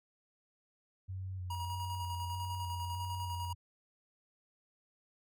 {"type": "tone with vibrato", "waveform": "sine", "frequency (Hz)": 92.5, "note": "F#2", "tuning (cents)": 0, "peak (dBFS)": -38, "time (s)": [1.08, 3.55], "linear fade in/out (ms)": 20, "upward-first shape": "square", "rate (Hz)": 1.6, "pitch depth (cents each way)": 32}
{"type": "tone with tremolo", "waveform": "square", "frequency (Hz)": 956, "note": "A#5", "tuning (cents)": 43, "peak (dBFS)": -39, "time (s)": [1.5, 3.53], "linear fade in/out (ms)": 5, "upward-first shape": "square", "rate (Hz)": 10, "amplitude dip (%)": 35}
{"effects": []}